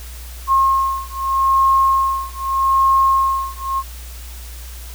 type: beating tone pair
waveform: sine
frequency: 1075 / 1075.81 Hz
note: C6 / C6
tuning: +47 / +48 cents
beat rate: 0.81 Hz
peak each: -16 dBFS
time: 0.47-3.83 s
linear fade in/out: 50 ms
effects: added 60 Hz sine -31 dBFS peak until 4.94 s + white hiss -39 dBFS RMS until 4.94 s